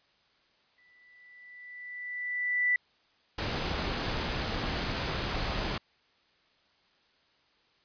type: tone with exponential growth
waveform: sine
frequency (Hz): 1975.5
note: B6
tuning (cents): 0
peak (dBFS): -22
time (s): 0.78-2.76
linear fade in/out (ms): 2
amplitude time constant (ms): 430
type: noise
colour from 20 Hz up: pink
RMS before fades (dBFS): -32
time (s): 3.38-5.78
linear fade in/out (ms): 5
effects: white hiss -67 dBFS RMS until 7.84 s + resampled to 11025 Hz